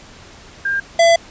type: tone pair in turn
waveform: sine / square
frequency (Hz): 1600 / 672.7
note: G6 / E5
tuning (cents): +35 / +35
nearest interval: octave + minor third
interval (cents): 1500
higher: first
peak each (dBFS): -16 / -9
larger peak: second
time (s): 0.65-0.8 / 0.99-1.16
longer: second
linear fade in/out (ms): 5
effects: pink hiss -41 dBFS RMS until 1.3 s + resampled to 16000 Hz